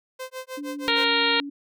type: tone with tremolo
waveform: sawtooth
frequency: 517 Hz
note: C5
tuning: 21 cents flat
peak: -27 dBFS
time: 0.19-1.05 s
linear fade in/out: 10 ms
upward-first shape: sine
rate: 6.4 Hz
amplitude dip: 100%
type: tone with pitch glide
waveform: sine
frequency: 289.1 to 283.8 Hz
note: D4 to C#4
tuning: -27 to +41 cents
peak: -31 dBFS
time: 0.57-1.5 s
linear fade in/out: 10 ms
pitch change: -32 cents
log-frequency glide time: 0.67-1.07 s
type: harmonic tone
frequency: 466.2 Hz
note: A#4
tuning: in tune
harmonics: 1 / 2 / 3 / 4 / 5 / 6 / 7 / 8 / 9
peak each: -28 / -28 / -28 / -28 / -28 / -28 / -28 / -28 / -28 dBFS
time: 0.88-1.4 s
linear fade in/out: 0 ms
effects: none